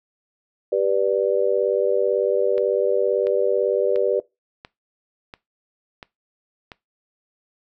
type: chord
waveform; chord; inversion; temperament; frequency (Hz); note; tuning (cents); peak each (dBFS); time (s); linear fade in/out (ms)
sine; G major; none; just; 392 / 490 / 588; G4 / B4 / D5; 0 / -14 / +2; -22 / -21 / -22; 0.72-4.2; 5
type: click train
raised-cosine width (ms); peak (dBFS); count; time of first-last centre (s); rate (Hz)
0.3; -21; 7; 2.58-6.718; 1.45
effects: noise-tail reverb RT60 0.2 s tail -20 dB re dry